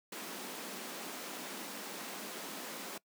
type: high-pass noise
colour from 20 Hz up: pink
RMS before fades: -44 dBFS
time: 0.12-2.98 s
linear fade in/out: 5 ms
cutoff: 190 Hz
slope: 48 dB/octave
effects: noise-tail reverb RT60 0.1 s tail -22 dB re dry